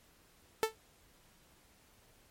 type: tone with exponential decay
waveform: sawtooth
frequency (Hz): 441.9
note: A4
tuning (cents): +7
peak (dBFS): -20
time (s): 0.63-0.75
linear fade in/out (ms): 0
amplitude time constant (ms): 24
effects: pink hiss -65 dBFS RMS until 2.3 s + MP3 64 kbps